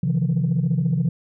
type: tone cluster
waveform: sine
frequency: 133.4 / 159.9 / 174.3 Hz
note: C3 / D#3 / F3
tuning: +34 / +48 / -3 cents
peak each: -21 dBFS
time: 0.03-1.09 s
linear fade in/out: 5 ms
effects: tanh soft clip ceiling -13 dBFS